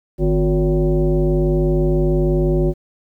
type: tone with frequency modulation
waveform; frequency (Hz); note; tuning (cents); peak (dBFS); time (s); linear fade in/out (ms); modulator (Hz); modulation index
sine; 155.56; D#3; 0; -13; 0.18-2.74; 50; 205; 1.5
effects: 9-bit